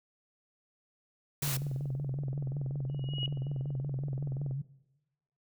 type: tone with vibrato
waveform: sine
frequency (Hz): 137.9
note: C#3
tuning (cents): -9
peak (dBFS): -31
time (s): 1.42-4.62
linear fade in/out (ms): 10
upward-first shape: triangle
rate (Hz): 5.4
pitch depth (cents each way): 100
type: noise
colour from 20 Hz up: white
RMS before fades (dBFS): -35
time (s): 1.42-1.57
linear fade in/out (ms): 5
type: click train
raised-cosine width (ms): 2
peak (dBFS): -31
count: 66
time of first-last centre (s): 1.43-4.511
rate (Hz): 21.1
type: tone with exponential growth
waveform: sine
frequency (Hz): 2896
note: F#7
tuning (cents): -38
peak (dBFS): -30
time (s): 2.89-3.26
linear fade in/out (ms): 2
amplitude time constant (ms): 80
effects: noise-tail reverb RT60 1.0 s tail -19 dB re dry